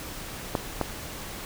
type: clicks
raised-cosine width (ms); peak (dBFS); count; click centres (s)
1; -10; 2; 0.552 / 0.813
effects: pink hiss -38 dBFS RMS until 1.45 s